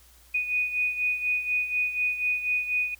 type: beating tone pair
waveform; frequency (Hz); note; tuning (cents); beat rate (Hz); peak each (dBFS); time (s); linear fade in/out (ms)
sine; 2479 / 2483.1; D#7 / D#7; -7 / -4; 4.1; -25 / -31; 0.34-2.95; 10
effects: added 60 Hz sine -56 dBFS peak until 2.99 s + white hiss -57 dBFS RMS until 2.99 s

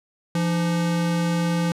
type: tone pair together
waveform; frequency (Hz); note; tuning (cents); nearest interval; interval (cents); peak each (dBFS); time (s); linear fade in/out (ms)
square; 170.7 / 304.2; F3 / D#4; -39 / -39; minor seventh; 1000; -21 / -32; 0.35-1.72; 2
effects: low-pass 10000 Hz 12 dB/octave

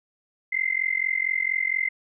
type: tone with amplitude modulation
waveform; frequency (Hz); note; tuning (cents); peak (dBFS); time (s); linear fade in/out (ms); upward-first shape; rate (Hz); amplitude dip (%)
sine; 2079; C7; -12; -18; 0.52-1.89; 10; sine; 44.3; 95
effects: none

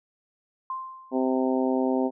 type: tone with exponential decay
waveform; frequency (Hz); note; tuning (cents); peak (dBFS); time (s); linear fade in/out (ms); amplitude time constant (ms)
sine; 1046.5; C6; 0; -27; 0.7-1.44; 2; 160
type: harmonic tone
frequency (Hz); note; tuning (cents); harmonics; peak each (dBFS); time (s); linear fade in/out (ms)
130; C3; -11; 2 / 3 / 4 / 5 / 6 / 7; -24 / -28 / -30 / -32 / -34 / -35; 1.11-2.11; 50
effects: none

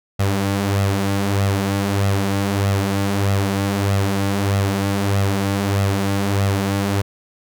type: tone with flanger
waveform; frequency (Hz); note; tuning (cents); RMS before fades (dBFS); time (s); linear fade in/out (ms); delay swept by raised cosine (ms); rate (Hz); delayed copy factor
sawtooth; 99; G2; +18; -19; 0.19-7.02; 10; 1.5 to 6.6; 1.6; +0.55
effects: none

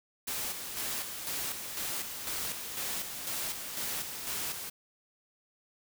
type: noise with tremolo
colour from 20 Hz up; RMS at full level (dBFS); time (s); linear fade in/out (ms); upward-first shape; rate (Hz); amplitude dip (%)
white; -35; 0.27-4.7; 10; square; 2; 45
effects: none

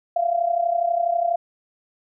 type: tone with amplitude modulation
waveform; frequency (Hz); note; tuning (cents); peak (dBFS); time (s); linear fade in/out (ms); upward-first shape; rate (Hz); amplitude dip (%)
sine; 688; F5; -26; -15; 0.16-1.36; 5; sine; 32.2; 75
effects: none

